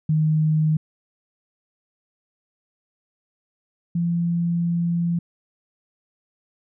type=tone pair in turn; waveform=sine; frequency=155.56 / 170.78 Hz; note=D#3 / F3; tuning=0 / -38 cents; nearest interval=major second; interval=162 cents; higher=second; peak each=-16 / -19 dBFS; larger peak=first; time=0.09-0.77 / 3.95-5.19 s; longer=second; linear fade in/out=5 ms; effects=none